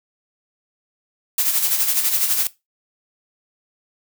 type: noise with tremolo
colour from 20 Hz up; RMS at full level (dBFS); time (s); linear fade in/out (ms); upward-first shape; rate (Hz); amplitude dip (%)
blue; -17; 1.38-2.47; 2; sine; 12; 55
effects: noise-tail reverb RT60 0.2 s tail -17 dB re dry